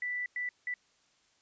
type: tone bursts at uneven times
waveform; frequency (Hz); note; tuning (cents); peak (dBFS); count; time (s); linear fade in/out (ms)
sine; 1975.5; B6; 0; -32; 3; 0.02-0.26 / 0.36-0.49 / 0.67-0.74; 2
effects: white hiss -69 dBFS RMS until 1.41 s + resampled to 16000 Hz